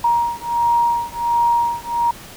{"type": "beating tone pair", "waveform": "sine", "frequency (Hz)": [942, 943.4], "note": ["A#5", "A#5"], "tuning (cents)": [18, 20], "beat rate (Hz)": 1.4, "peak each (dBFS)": -18, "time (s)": [0.04, 2.11], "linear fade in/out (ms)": 5, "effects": ["pink hiss -38 dBFS RMS until 2.36 s"]}